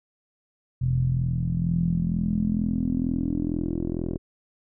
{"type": "tone with low-pass filter sweep", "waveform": "10% pulse", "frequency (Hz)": 42.13, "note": "E1", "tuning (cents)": 38, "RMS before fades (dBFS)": -25, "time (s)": [0.81, 4.18], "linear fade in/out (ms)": 10, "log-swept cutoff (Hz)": [120, 390], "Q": 6.3, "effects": []}